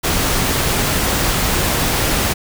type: noise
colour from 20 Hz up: pink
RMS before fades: -17 dBFS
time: 0.03-2.34 s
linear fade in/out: 20 ms
effects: none